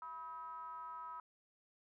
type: ring-modulated tone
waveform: triangle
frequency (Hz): 148.9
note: D3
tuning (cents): +24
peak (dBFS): -40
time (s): 0.02-1.2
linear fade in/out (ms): 2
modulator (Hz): 1130
effects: none